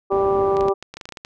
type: harmonic tone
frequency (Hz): 196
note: G3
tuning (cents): 0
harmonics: 2 / 3 / 4 / 5 / 6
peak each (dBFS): -17 / -26 / -25 / -31 / -27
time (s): 0.1-0.74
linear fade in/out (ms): 20
type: low-pass noise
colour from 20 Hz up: white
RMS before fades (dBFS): -32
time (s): 0.11-0.7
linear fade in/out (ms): 10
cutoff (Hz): 460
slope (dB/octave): 12
type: clicks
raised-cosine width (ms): 0.2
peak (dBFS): -17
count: 12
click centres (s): 0.569 / 0.609 / 0.684 / 0.826 / 0.94 / 0.97 / 1.012 / 1.055 / 1.09 / 1.123 / 1.172 / 1.249
effects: none